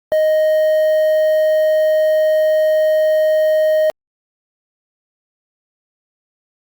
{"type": "tone with quantisation", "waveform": "triangle", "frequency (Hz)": 622.3, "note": "D#5", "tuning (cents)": 0, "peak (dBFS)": -9, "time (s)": [0.12, 3.9], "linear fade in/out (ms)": 0, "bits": 6, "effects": ["Opus 48 kbps"]}